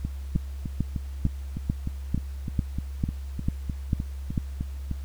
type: two click trains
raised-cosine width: 5 ms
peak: -17 / -11 dBFS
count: 17 / 10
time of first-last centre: 0.05-4.913 / 0.36-4.378 s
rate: 3.29 / 2.24 Hz
effects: added 68 Hz sine -32 dBFS peak until 5.04 s + pink hiss -54 dBFS RMS until 5.04 s